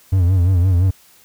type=tone with vibrato; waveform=triangle; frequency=90.8 Hz; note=F#2; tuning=32 cents flat; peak=-9 dBFS; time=0.12-0.91 s; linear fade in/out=10 ms; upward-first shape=sine; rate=5.8 Hz; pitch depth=98 cents each way; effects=white hiss -50 dBFS RMS until 1.24 s